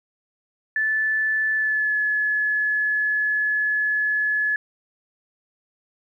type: tone with pitch glide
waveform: sine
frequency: 1747 to 1708.1 Hz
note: A6 to G#6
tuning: -13 to +48 cents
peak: -19 dBFS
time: 0.76-4.56 s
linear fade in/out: 2 ms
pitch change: -39 cents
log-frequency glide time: 1.55-1.96 s
effects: 10-bit